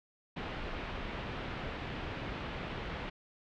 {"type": "low-pass noise", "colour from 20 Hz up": "pink", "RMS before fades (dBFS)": -40, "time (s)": [0.36, 3.1], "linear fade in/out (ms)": 10, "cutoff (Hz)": 3300, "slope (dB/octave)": 24, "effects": []}